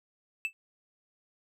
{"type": "tone with exponential decay", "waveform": "triangle", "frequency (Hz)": 2637, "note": "E7", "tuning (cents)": 0, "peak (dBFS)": -23, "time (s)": [0.45, 0.53], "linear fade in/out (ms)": 0, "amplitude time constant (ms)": 16, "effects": []}